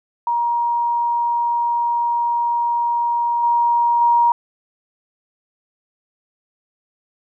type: tone with level steps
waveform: sine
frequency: 946 Hz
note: A#5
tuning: 25 cents sharp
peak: -16 / -13 / -11 dBFS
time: 0.27-4.32 s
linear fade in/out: 2 ms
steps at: 3.43 / 4.01 s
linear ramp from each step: 5 ms
effects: none